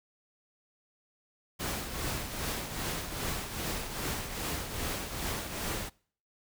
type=noise with tremolo; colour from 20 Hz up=pink; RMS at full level=-33 dBFS; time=1.59-5.9 s; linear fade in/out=20 ms; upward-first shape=triangle; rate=2.5 Hz; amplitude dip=60%; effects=noise-tail reverb RT60 0.5 s tail -24 dB re dry